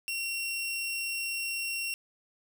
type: tone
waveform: sawtooth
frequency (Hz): 2736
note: F7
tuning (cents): -36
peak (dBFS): -28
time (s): 0.08-1.94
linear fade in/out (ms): 0
effects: none